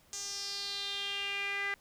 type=tone with band-pass filter sweep; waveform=sawtooth; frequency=400 Hz; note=G4; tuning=35 cents sharp; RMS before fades=-37 dBFS; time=0.13-1.74 s; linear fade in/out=0 ms; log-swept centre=6500 to 1900 Hz; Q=4.8; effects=pink hiss -64 dBFS RMS until 1.8 s